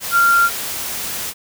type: tone in noise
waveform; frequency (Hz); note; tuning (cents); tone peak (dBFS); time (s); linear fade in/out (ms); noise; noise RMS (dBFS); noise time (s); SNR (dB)
sine; 1385; F6; -15; -10; 0.11-0.5; 50; white; -25; 0-1.34; +12
effects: none